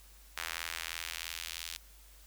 sawtooth tone with high-pass filter sweep, 83 Hz, E2, 12 cents sharp, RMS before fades -41 dBFS, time 0.37-1.77 s, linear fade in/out 5 ms, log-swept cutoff 1600 to 3400 Hz, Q 1.1, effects added 50 Hz sine -56 dBFS peak until 2.26 s + white hiss -60 dBFS RMS until 2.26 s

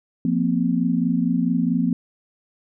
sine chord, F suspended fourth, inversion none, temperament equal with one note detuned, 174.61 / 233.1 / 257.6 Hz, F3 / Bb3 / C4, 0 / 0 / -27 cents, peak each -22 dBFS, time 0.25-1.93 s, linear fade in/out 2 ms, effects none

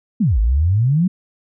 sine exponential two-way sweep, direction down then up, 249.8 to 50.4 to 193.2 Hz, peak -12 dBFS, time 0.2-1.08 s, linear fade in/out 10 ms, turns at 0.39 s, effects none

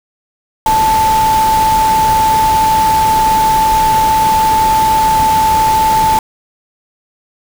sine tone in noise, 878 Hz, A5, 4 cents flat, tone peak -8 dBFS, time 0.66-6.19 s, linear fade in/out 2 ms, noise pink, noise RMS -20 dBFS, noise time 0.66-6.19 s, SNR +9 dB, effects none

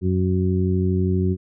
harmonic tone, 92.5 Hz, F#2, in tune, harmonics 1 / 2 / 3 / 4, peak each -20 / -22 / -29 / -25 dBFS, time 0.01-1.37 s, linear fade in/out 50 ms, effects none

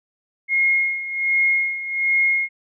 sine tone with tremolo, 2150 Hz, C7, 47 cents sharp, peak -14 dBFS, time 0.48-2.49 s, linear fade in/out 50 ms, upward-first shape sine, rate 1.3 Hz, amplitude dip 75%, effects none

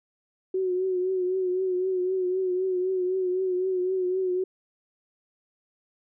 sine tone with vibrato, 370 Hz, F#4, in tune, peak -23 dBFS, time 0.54-4.44 s, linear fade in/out 5 ms, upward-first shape triangle, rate 3.9 Hz, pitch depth 54 cents each way, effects none

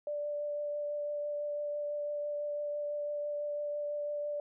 sine tone with vibrato, 587.3 Hz, D5, in tune, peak -33 dBFS, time 0.07-4.4 s, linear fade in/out 2 ms, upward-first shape triangle, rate 6 Hz, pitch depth 11 cents each way, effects none

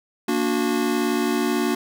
square chord, Bb augmented, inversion none, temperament just, 233.1 / 291.4 / 364.2 Hz, Bb3 / D4 / F#4, 0 / -13 / -27 cents, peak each -25 dBFS, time 0.28-1.75 s, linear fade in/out 5 ms, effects none

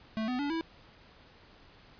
square tone with pitch steps, 219.8 / 251 / 286.7 / 327.4 Hz, A3 / B3 / D4 / E4, -2 / +28 / -42 / -12 cents, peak -31 dBFS, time 0.17-0.61 s, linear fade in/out 0 ms, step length 110 ms, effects pink hiss -57 dBFS RMS until 1.99 s + resampled to 11025 Hz

